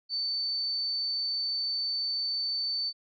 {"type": "tone", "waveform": "sine", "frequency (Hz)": 4533, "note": "C#8", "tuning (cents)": 38, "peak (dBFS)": -28, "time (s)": [0.09, 2.93], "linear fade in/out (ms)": 50, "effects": []}